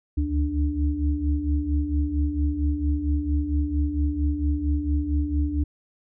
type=tone cluster; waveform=sine; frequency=70.2 / 74.6 / 294.4 Hz; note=C#2 / D2 / D4; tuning=+22 / +28 / +4 cents; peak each=-26 / -24 / -27 dBFS; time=0.17-5.64 s; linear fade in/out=10 ms; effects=none